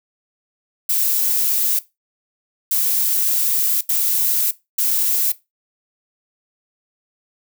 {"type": "noise bursts at uneven times", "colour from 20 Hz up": "violet", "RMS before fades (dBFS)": -18, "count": 4, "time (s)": [[0.89, 1.79], [2.71, 3.81], [3.89, 4.51], [4.78, 5.32]], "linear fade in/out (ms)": 5, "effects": ["noise-tail reverb RT60 0.2 s tail -17 dB re dry"]}